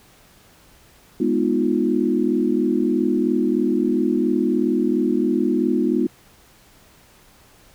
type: chord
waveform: sine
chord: F half-diminished seventh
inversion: first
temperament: equal with one note detuned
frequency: 207.7 / 246.9 / 311.1 / 354.1 Hz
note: Ab3 / Cb4 / Eb4 / F4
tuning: 0 / 0 / 0 / +24 cents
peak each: -24 / -21 / -22 / -22 dBFS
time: 1.2-6.07 s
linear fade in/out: 5 ms
effects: pink hiss -52 dBFS RMS until 7.74 s